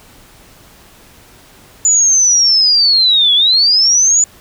sine linear two-way sweep, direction down then up, 7000 to 3321 to 7000 Hz, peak -7 dBFS, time 1.85-4.24 s, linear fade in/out 2 ms, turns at 3.34 s, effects pink hiss -43 dBFS RMS until 4.4 s

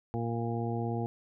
harmonic tone, 116.54 Hz, A#2, in tune, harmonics 1 / 2 / 3 / 4 / 6 / 7, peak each -33 / -36 / -38 / -39 / -41 / -41 dBFS, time 0.14-1.06 s, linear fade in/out 0 ms, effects none

